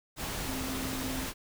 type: tone in noise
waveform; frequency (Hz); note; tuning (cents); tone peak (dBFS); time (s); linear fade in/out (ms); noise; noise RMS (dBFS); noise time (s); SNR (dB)
sine; 261.6; C4; 0; -36; 0.45-1.28; 50; pink; -36; 0.16-1.34; -3
effects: none